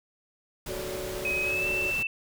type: noise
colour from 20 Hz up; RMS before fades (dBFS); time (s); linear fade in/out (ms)
pink; -38; 0.66-2.03; 5
type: chord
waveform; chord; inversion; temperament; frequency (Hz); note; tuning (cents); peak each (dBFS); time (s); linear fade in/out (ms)
sine; D major seventh; first; equal; 370 / 440 / 554.4 / 587.3; F#4 / A4 / C#5 / D5; 0 / 0 / 0 / 0; -36 / -42 / -41 / -40; 0.68-1.91; 10
type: tone with pitch glide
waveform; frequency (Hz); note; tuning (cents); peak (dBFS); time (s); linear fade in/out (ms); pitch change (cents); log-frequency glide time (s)
sine; 2530 to 2662; D#7 to E7; +28 to +16; -26; 1.25-2.07; 2; +88; 1.43-1.67
effects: none